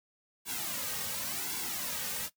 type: noise with flanger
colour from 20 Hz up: white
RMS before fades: -36 dBFS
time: 0.45-2.3 s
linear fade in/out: 50 ms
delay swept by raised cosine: 1.6 to 3 ms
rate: 0.91 Hz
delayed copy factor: -1
effects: noise-tail reverb RT60 0.1 s tail -17 dB re dry